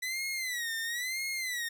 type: tone with vibrato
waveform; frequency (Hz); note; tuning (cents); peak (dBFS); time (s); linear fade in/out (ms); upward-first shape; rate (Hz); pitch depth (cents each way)
sawtooth; 1975.5; B6; 0; -29; 0.02-1.69; 10; sine; 1; 150
effects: none